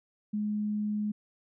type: tone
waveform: sine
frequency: 210 Hz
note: G#3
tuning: 19 cents sharp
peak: -28 dBFS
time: 0.33-1.12 s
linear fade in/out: 10 ms
effects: none